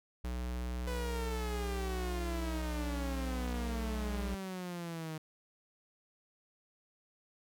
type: tone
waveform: square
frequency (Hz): 61.3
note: B1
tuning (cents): -12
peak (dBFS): -36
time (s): 0.24-4.35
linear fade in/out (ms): 5
type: exponential sweep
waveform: sawtooth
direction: down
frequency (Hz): 501 to 155.56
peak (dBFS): -35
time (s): 0.87-5.18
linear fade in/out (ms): 5
effects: none